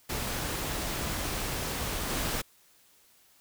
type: noise with level steps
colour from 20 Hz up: pink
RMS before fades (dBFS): -33 / -31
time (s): 0.09-2.42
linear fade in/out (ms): 10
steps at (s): 2.1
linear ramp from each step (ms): 2
effects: white hiss -62 dBFS RMS until 3.4 s